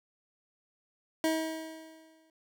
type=tone with exponential decay; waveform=25% pulse; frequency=319.6 Hz; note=D#4; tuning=47 cents sharp; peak=-21 dBFS; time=1.24-2.3 s; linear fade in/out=1 ms; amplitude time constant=230 ms; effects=none